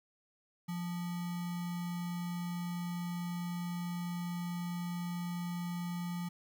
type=tone with sample-and-hold; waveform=sine; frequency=174.61 Hz; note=F3; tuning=in tune; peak=-35 dBFS; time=0.68-6.29 s; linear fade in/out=10 ms; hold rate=1050 Hz; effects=none